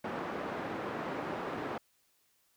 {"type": "band-pass noise", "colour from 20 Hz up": "pink", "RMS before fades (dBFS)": -38, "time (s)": [0.04, 1.78], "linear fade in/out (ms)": 5, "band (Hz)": [240, 1400], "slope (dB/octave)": 12, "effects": ["white hiss -72 dBFS RMS until 2.56 s"]}